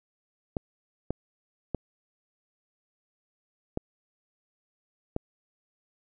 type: clicks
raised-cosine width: 2 ms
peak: -15 dBFS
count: 5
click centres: 0.568 / 1.106 / 1.747 / 3.774 / 5.164 s
effects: none